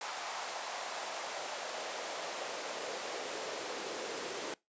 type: noise with high-pass filter sweep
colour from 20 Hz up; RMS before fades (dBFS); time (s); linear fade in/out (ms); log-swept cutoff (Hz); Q
pink; -40; 0.01-4.54; 2; 810 to 390; 2
effects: noise-tail reverb RT60 0.2 s tail -23 dB re dry + resampled to 16000 Hz